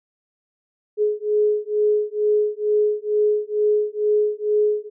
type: beating tone pair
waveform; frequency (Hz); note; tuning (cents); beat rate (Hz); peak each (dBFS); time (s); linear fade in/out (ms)
sine; 420.1 / 422.3; G#4 / G#4; +20 / +29; 2.2; -20; 0.97-4.9; 50
effects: none